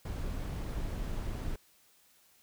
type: noise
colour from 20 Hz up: brown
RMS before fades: -36 dBFS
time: 0.05-1.56 s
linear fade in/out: 5 ms
effects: white hiss -65 dBFS RMS until 2.42 s